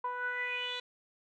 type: tone with low-pass filter sweep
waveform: 10% pulse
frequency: 493.9 Hz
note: B4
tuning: in tune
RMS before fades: -36 dBFS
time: 0.04-0.8 s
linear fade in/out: 5 ms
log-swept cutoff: 1000 to 4000 Hz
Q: 6.2
effects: none